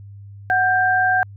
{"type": "tone pair together", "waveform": "sine", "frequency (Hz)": [740, 1581.7], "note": ["F#5", "G6"], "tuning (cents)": [0, 15], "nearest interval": "octave + minor second", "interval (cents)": 1315, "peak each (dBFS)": -17, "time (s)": [0.5, 1.23], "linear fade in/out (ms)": 0, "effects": ["added 100 Hz sine -36 dBFS peak until 1.36 s"]}